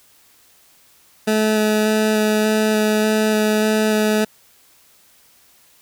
20% pulse tone with vibrato, 215.1 Hz, A3, 39 cents flat, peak -10 dBFS, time 1.27-4.25 s, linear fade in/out 10 ms, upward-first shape square, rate 1.7 Hz, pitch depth 8 cents each way, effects white hiss -53 dBFS RMS until 5.81 s

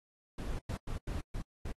brown noise bursts at uneven times, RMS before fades -37 dBFS, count 6, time 0.38-0.59 / 0.69-0.77 / 0.87-0.98 / 1.07-1.21 / 1.34-1.42 / 1.65-1.72 s, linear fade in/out 5 ms, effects AAC 32 kbps

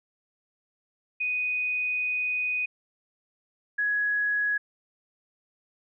sine tone pair in turn, 2489 / 1673.7 Hz, D#7 / G#6, 0 / +13 cents, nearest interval perfect fifth, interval 687 cents, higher first, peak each -25 / -23 dBFS, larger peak second, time 1.2-2.66 / 3.78-4.58 s, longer first, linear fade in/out 10 ms, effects none

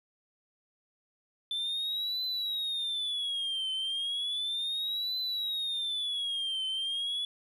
sine tone with vibrato, 3520 Hz, A7, in tune, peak -28 dBFS, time 1.51-7.25 s, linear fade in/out 2 ms, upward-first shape triangle, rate 0.34 Hz, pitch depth 240 cents each way, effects tanh soft clip ceiling -29 dBFS + 11-bit

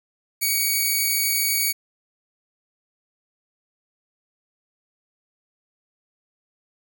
5% pulse tone, 2254 Hz, C#7, 28 cents sharp, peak -10 dBFS, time 0.41-1.73 s, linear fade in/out 20 ms, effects none

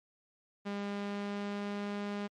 sawtooth tone with pitch glide, 202.1 to 204 Hz, G#3 to G#3, -47 to -31 cents, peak -31 dBFS, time 0.65-2.28 s, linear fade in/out 20 ms, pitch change +16 cents, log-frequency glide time 0.8-1.99 s, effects low-pass 4000 Hz 12 dB/octave + MP3 64 kbps

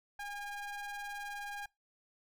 square ring-modulated tone, 403.5 Hz, G#4, 50 cents flat, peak -38 dBFS, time 0.19-1.66 s, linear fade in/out 5 ms, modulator 1220 Hz, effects noise-tail reverb RT60 0.2 s tail -23 dB re dry

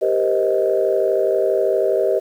sine chord, C minor seventh, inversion second, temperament just, 392.4 / 470.9 / 523.3 / 627.9 Hz, G4 / Bb4 / C5 / Eb5, +2 / +18 / 0 / +16 cents, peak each -19 / -22 / -21 / -19 dBFS, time 0.01-2.2 s, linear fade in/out 20 ms, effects tanh soft clip ceiling -5 dBFS + 8-bit

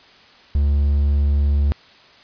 triangle tone, 71.6 Hz, D2, 43 cents flat, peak -12 dBFS, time 0.55-1.72 s, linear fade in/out 0 ms, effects white hiss -48 dBFS RMS until 2.23 s + resampled to 11025 Hz

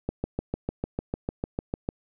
click train, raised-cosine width 2 ms, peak -14 dBFS, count 13, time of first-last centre 0.09-1.889 s, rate 6.67 Hz, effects none

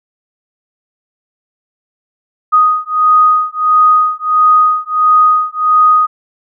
sine beating tone pair, 1244.5 / 1246 Hz, D#6 / D#6, 0 / +2 cents, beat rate 1.5 Hz, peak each -10 dBFS, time 2.52-6.07 s, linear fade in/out 20 ms, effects none

